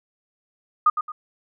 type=tone with echo; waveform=sine; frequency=1228 Hz; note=D#6; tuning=23 cents flat; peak=-12 dBFS; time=0.86-0.9 s; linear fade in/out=5 ms; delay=110 ms; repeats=2; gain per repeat=-9 dB; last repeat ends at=1.12 s; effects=none